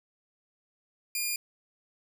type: tone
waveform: 10% pulse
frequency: 2418 Hz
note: D7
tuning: 50 cents sharp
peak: -20 dBFS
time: 1.15-1.36 s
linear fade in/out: 2 ms
effects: 10-bit

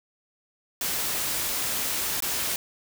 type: noise with dropouts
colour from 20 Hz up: white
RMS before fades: -28 dBFS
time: 0.81-2.56 s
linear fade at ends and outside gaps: 1 ms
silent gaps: 2.204-2.223 s
effects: none

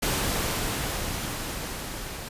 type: noise with level ramp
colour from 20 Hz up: pink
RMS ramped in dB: -25 to -37 dBFS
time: 0.02-2.29 s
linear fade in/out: 10 ms
effects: resampled to 32000 Hz

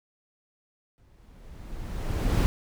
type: noise with exponential growth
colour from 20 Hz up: brown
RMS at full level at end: -19 dBFS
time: 0.98-2.46 s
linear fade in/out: 0 ms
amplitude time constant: 320 ms
effects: none

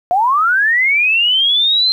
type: linear sweep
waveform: sine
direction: up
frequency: 685 to 4157 Hz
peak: -10 dBFS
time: 0.11-1.92 s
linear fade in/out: 0 ms
effects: 8-bit

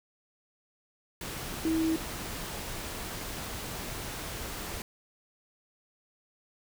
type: tone in noise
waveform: sine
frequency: 322.4 Hz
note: E4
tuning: 38 cents flat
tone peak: -25 dBFS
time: 1.65-1.96 s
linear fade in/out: 2 ms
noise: pink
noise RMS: -38 dBFS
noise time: 1.21-4.82 s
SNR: +10 dB
effects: none

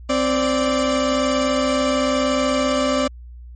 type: tone pair together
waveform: 30% pulse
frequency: 261.5 / 584 Hz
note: C4 / D5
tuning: -1 / -10 cents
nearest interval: octave + major second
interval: 1391 cents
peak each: -17 dBFS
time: 0.09-3.08 s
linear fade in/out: 10 ms
effects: added 60 Hz sine -35 dBFS peak until 3.55 s + MP3 32 kbps

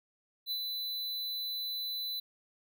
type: tone with ADSR envelope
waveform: square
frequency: 4000 Hz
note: B7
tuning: 21 cents sharp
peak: -32 dBFS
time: 0.46-2.2 s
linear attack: 51 ms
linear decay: 71 ms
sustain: -3 dB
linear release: 6 ms
effects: none

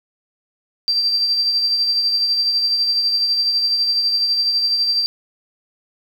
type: tone with tremolo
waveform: sine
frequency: 4699 Hz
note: D8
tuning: in tune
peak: -13 dBFS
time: 0.88-5.06 s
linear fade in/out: 0 ms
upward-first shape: triangle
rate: 12 Hz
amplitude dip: 45%
effects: 7-bit

